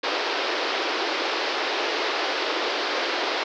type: band-pass noise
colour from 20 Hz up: pink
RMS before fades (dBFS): -26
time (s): 0.03-3.44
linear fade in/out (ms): 10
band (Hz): 320 to 5100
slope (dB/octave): 48
effects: none